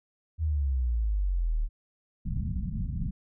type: exponential sweep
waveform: sine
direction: down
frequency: 82.1 to 36.04 Hz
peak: -24 dBFS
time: 0.38-1.69 s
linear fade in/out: 50 ms
type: low-pass noise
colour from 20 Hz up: pink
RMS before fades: -31 dBFS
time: 2.25-3.11 s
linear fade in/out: 10 ms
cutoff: 210 Hz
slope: 48 dB/octave
effects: none